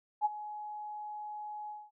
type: tone with ADSR envelope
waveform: sine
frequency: 842 Hz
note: G#5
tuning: 24 cents sharp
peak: -23 dBFS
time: 0.21-1.91 s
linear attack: 42 ms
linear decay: 25 ms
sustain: -16 dB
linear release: 220 ms
effects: none

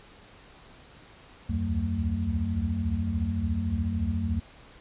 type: tone cluster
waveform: sine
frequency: 72.5 / 76 / 89.8 / 188.1 / 225.9 Hz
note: D2 / D#2 / F2 / F#3 / A3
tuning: -22 / -40 / +49 / +29 / +46 cents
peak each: -37 / -33 / -28 / -36 / -31 dBFS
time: 1.49-4.4 s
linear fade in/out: 10 ms
effects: pink hiss -52 dBFS RMS until 4.8 s + resampled to 8000 Hz

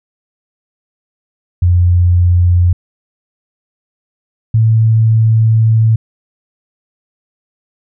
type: tone pair in turn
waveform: sine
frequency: 88.4 / 111.62 Hz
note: F2 / A2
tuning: +22 / +25 cents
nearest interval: major third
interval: 403 cents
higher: second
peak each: -6 dBFS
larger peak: neither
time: 1.62-2.73 / 4.54-5.96 s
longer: second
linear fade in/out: 5 ms
effects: none

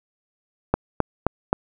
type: click train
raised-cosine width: 1 ms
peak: -3 dBFS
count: 4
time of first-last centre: 0.74-1.529 s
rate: 3.8 Hz
effects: none

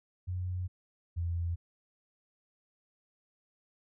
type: tone pair in turn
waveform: sine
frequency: 90.8 / 85.33 Hz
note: F#2 / F2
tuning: -32 / -40 cents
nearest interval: minor second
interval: 108 cents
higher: first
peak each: -32 / -30 dBFS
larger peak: second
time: 0.27-0.68 / 1.16-1.56 s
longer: first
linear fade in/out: 20 ms
effects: none

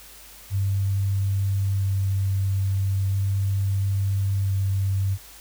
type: tone with vibrato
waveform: sine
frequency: 97.7 Hz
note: G2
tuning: 5 cents flat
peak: -20 dBFS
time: 0.5-5.18 s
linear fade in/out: 50 ms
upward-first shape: square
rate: 0.38 Hz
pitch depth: 9 cents each way
effects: added 50 Hz sine -52 dBFS peak until 5.4 s + white hiss -46 dBFS RMS until 5.4 s

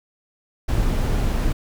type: noise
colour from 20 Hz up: brown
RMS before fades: -20 dBFS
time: 0.68-1.53 s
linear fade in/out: 10 ms
effects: none

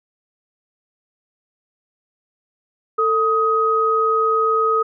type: tone pair together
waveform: sine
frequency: 445.5 / 1258 Hz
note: A4 / D#6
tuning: +22 / +19 cents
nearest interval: octave + tritone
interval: 1797 cents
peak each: -19 / -16 dBFS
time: 2.98-4.83 s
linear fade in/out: 10 ms
effects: none

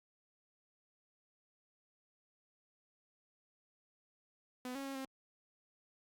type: tone with pitch steps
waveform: sawtooth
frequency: 251.2 / 274.3 / 272.5 / 266.3 Hz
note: B3 / C#4 / C#4 / C4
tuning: +30 / -18 / -29 / +31 cents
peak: -37 dBFS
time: 4.65-5.05 s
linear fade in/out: 2 ms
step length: 100 ms
effects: Opus 48 kbps

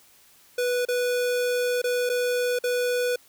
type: tone with dropouts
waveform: square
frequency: 492.1 Hz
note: B4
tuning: 6 cents flat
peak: -23 dBFS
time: 0.58-3.16 s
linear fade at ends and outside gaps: 5 ms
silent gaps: 0.852-0.885 / 1.818-1.84 / 2.093-2.097 / 2.589-2.638 s
effects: white hiss -56 dBFS RMS until 3.28 s

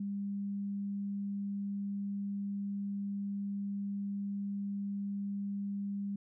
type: tone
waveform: sine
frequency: 200.3 Hz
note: G3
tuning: 38 cents sharp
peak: -34 dBFS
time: 0-6.16 s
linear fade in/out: 5 ms
effects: none

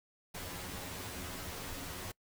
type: noise with comb filter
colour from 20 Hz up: pink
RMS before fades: -43 dBFS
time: 0.34-2.12 s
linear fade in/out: 10 ms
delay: 11 ms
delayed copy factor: +0.9
effects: noise-tail reverb RT60 0.1 s tail -24 dB re dry

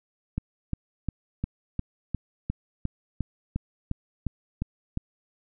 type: click train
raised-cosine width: 5 ms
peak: -15 dBFS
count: 14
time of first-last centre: 0.38-4.974 s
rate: 2.83 Hz
effects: none

